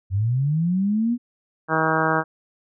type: linear sweep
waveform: sine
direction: up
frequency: 90.8 to 246 Hz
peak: -18 dBFS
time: 0.1-1.18 s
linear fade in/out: 50 ms
type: harmonic tone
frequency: 159.3 Hz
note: D#3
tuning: 41 cents sharp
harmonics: 1 / 2 / 3 / 4 / 5 / 6 / 7 / 8 / 9 / 10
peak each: -27 / -27 / -27 / -27 / -27 / -27 / -27 / -27 / -27 / -27 dBFS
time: 1.68-2.24 s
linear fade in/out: 50 ms
effects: none